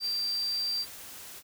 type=tone in noise; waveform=sine; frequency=4699 Hz; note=D8; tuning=in tune; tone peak=-28 dBFS; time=0-0.86 s; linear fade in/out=50 ms; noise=white; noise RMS=-45 dBFS; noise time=0-1.43 s; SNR=+14 dB; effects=none